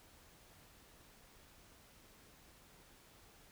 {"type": "silence", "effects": ["pink hiss -63 dBFS RMS until 3.51 s"]}